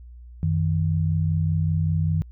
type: tone pair together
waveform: sine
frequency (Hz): 92.5 / 157.69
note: F#2 / D#3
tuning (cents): 0 / +24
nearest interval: major sixth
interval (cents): 924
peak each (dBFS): -22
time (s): 0.43-2.22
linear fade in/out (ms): 0
effects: added 60 Hz sine -40 dBFS peak until 2.31 s